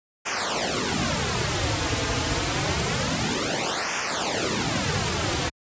pink noise with flanger, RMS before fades -25 dBFS, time 0.25-5.5 s, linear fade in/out 20 ms, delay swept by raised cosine 0.24 to 5.34 ms, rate 0.27 Hz, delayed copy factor -1, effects high-pass 60 Hz 12 dB/octave + resampled to 16000 Hz

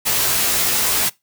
white noise with comb filter, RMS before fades -18 dBFS, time 0.05-1.1 s, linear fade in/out 20 ms, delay 16 ms, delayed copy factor +0.85, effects noise-tail reverb RT60 0.2 s tail -22 dB re dry

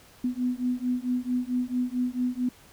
sine beating tone pair, 246.9 / 251.4 Hz, B3 / B3, 0 / +31 cents, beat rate 4.5 Hz, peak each -28 dBFS, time 0.24-2.49 s, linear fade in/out 5 ms, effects pink hiss -54 dBFS RMS until 2.72 s

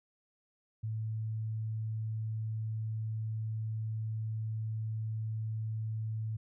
sine tone, 110 Hz, A2, in tune, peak -33 dBFS, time 0.83-6.37 s, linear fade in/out 10 ms, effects none

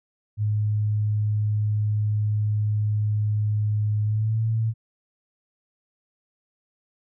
sine tone with pitch glide, 105.7 to 111.99 Hz, G#2 to A2, +31 to +31 cents, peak -20 dBFS, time 0.37-4.74 s, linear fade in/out 50 ms, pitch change +100 cents, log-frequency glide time 4.04-4.42 s, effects none

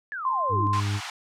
sine exponential sweep, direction down, 1760 to 283.7 Hz, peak -30 dBFS, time 0.12-0.67 s, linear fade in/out 0 ms
sine tone, 1045 Hz, C6, 2 cents flat, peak -23 dBFS, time 0.25-0.8 s, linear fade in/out 2 ms
harmonic tone, 102.1 Hz, G#2, 29 cents flat, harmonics 1 / 2 / 3 / 4, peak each -24 / -39 / -38 / -46 dBFS, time 0.49-1.01 s, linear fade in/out 50 ms
pink high-pass noise, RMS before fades -34 dBFS, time 0.73-1.1 s, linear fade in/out 2 ms, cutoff 760 Hz, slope 48 dB/octave
effects low-pass 6000 Hz 12 dB/octave

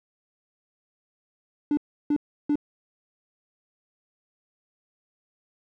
triangle tone bursts, 293.7 Hz, D4, in tune, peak -17 dBFS, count 3, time 1.71-2.556 s, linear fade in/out 2 ms, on 62 ms, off 330 ms, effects tanh soft clip ceiling -14 dBFS

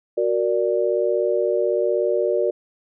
sine chord, Gb augmented, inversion none, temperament equal, 370 / 466.2 / 587.3 Hz, Gb4 / Bb4 / D5, 0 / 0 / 0 cents, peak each -22 dBFS, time 0.17-2.51 s, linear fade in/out 10 ms, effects none

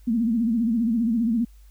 sine tone with vibrato, 229.5 Hz, A#3, 27 cents flat, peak -19 dBFS, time 0.07-1.45 s, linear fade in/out 10 ms, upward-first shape sine, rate 15 Hz, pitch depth 110 cents each way, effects added 50 Hz sine -46 dBFS peak until 1.7 s + white hiss -63 dBFS RMS until 1.7 s

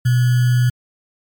sine tone with sample-and-hold, 123.47 Hz, B2, in tune, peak -11 dBFS, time 0.05-0.7 s, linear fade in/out 10 ms, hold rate 1575 Hz, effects MP3 96 kbps

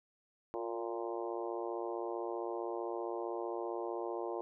harmonic tone with a mistuned harmonic, 115.4 Hz, A#2, 17 cents flat, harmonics 3 / 4 / 5 / 6 / 7 / 8 / 9, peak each -40 / -42 / -44 / -46 / -47 / -48 / -49 dBFS, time 0.54-4.41 s, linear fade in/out 0 ms, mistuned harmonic 3, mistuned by +31 cents, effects none

